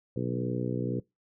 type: harmonic tone with a mistuned harmonic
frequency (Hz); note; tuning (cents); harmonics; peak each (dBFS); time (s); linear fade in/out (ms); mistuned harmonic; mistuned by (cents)
61.74; B1; 0; 2 / 3 / 4 / 5 / 6 / 7 / 8; -33 / -35 / -36 / -37 / -38 / -38 / -39; 0.16-1; 5; 2; +27
effects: noise-tail reverb RT60 0.2 s tail -24 dB re dry